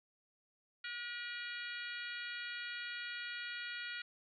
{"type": "harmonic tone with a mistuned harmonic", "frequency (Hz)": 480, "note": "B4", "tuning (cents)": -49, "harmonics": [3, 4, 5, 6, 7, 8, 9], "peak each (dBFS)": [-45, -47, -49, -51, -52, -53, -54], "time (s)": [0.84, 4.02], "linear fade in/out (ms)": 5, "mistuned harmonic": 7, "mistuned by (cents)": -20, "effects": []}